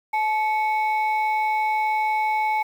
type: tone pair together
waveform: sine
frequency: 861.7 / 2217 Hz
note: A5 / C#7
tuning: -36 / 0 cents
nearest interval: octave + major third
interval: 1636 cents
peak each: -19 / -26 dBFS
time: 0.13-2.63 s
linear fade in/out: 10 ms
effects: tanh soft clip ceiling -15 dBFS + 8-bit